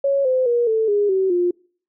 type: tone with pitch steps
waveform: sine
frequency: 554.4 / 514.3 / 477.1 / 442.6 / 410.6 / 380.9 / 353.3 Hz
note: C#5 / C5 / A#4 / A4 / G#4 / G4 / F4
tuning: 0 / -30 / +40 / +10 / -20 / -50 / +20 cents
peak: -15 dBFS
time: 0.04-1.51 s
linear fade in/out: 5 ms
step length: 210 ms
effects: noise-tail reverb RT60 0.5 s tail -26 dB re dry